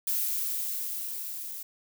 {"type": "noise with level ramp", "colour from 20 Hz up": "violet", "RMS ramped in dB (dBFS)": [-28, -39], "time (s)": [0.07, 1.63], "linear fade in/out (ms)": 5, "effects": []}